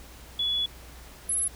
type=tone pair in turn; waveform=sine; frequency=3405 / 10810 Hz; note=G#7 / E9; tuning=+42 / +42 cents; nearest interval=octave + minor sixth; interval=2000 cents; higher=second; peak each=-24 dBFS; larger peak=neither; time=0.39-0.66 / 1.29-1.48 s; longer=first; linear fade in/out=5 ms; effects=added 60 Hz sine -47 dBFS peak until 1.55 s + pink hiss -49 dBFS RMS until 1.55 s